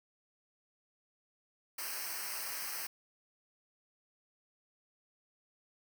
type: noise with comb filter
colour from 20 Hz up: white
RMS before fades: -40 dBFS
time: 1.78-2.87 s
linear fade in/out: 5 ms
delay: 0.28 ms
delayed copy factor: -1
effects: none